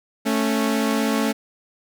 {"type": "tone pair together", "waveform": "sawtooth", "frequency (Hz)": [220.2, 276.2], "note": ["A3", "C#4"], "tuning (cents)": [2, -6], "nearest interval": "major third", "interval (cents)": 392, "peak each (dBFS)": [-17, -19], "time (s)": [0.25, 1.33], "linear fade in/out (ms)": 20, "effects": []}